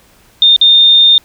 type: tone with dropouts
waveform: sine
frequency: 3635 Hz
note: A#7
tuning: 44 cents flat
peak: -3 dBFS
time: 0.42-1.18 s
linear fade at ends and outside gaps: 1 ms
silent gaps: 0.563-0.613 s
effects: pink hiss -47 dBFS RMS until 1.24 s